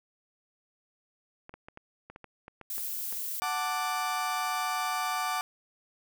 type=clicks; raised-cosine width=0.5 ms; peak=-30 dBFS; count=11; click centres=1.494 / 1.54 / 1.685 / 1.774 / 2.1 / 2.161 / 2.243 / 2.481 / 2.613 / 2.781 / 3.126 s
type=noise; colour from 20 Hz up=violet; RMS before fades=-35 dBFS; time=2.7-3.4 s; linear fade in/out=2 ms
type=chord; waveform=35% pulse; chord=D major; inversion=first; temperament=equal; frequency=740 / 880 / 1174.7 Hz; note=F#5 / A5 / D6; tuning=0 / 0 / 0 cents; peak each=-32 / -34 / -30 dBFS; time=3.42-5.41 s; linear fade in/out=0 ms
effects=none